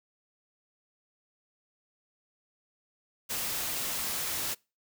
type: noise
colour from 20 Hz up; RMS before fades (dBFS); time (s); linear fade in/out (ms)
white; -33; 3.29-4.55; 20
effects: noise-tail reverb RT60 0.3 s tail -26 dB re dry